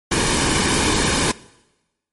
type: noise with comb filter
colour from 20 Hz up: pink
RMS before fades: -18 dBFS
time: 0.11-1.32 s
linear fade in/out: 10 ms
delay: 1.5 ms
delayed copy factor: -0.55
effects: noise-tail reverb RT60 1.0 s tail -21 dB re dry + MP3 48 kbps